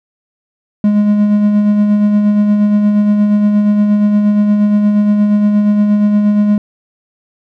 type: tone with tremolo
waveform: triangle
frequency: 207.7 Hz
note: G#3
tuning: in tune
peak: -4 dBFS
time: 0.84-6.58 s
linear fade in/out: 2 ms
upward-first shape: sine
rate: 8.5 Hz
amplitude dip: 35%
effects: none